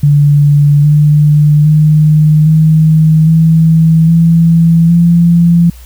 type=tone with pitch steps; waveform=sine; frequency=145.3 / 149.21 / 153.23 / 157.36 / 161.59 / 165.94 / 170.41 Hz; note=D3 / D3 / D#3 / D#3 / E3 / E3 / F3; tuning=-18 / +28 / -26 / +20 / -34 / +12 / -42 cents; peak=-3 dBFS; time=0.03-5.7 s; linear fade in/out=5 ms; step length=810 ms; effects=added 60 Hz sine -30 dBFS peak until 5.85 s + white hiss -41 dBFS RMS until 5.85 s